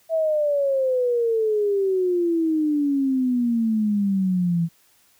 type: exponential sweep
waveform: sine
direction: down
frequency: 658 to 164.81 Hz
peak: -18 dBFS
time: 0.09-4.69 s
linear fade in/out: 50 ms
effects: white hiss -59 dBFS RMS until 5.19 s